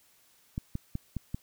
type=clicks; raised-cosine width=5 ms; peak=-20 dBFS; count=5; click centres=0.579 / 0.754 / 0.954 / 1.167 / 1.345 s; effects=white hiss -64 dBFS RMS until 1.42 s